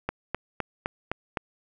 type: click train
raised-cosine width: 0.5 ms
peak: -12 dBFS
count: 6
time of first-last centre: 0.09-1.372 s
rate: 3.9 Hz
effects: none